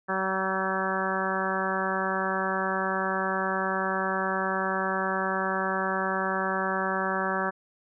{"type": "harmonic tone with a mistuned harmonic", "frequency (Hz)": 190, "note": "F#3", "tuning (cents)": 46, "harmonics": [1, 2, 3, 4, 5, 6, 7, 8, 9], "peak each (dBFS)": [-34, -34, -34, -34, -34, -34, -34, -34, -34], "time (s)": [0.08, 7.51], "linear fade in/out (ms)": 20, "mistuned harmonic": 8, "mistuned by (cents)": 24, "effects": []}